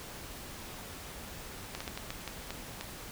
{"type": "slowing click train", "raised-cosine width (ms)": 0.2, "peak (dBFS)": -20, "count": 8, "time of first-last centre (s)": [1.75, 2.81], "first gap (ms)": 55, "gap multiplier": 1.33, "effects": ["pink hiss -45 dBFS RMS until 3.11 s"]}